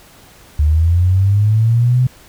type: linear sweep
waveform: sine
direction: up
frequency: 72.8 to 128.7 Hz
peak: -9 dBFS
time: 0.59-2.07 s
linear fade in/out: 5 ms
effects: pink hiss -44 dBFS RMS until 2.28 s